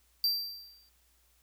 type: tone with exponential decay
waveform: square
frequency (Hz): 4699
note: D8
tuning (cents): 0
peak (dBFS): -24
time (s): 0.24-0.89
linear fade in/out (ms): 1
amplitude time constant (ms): 140
effects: added 60 Hz sine -69 dBFS peak until 1.42 s + white hiss -69 dBFS RMS until 1.42 s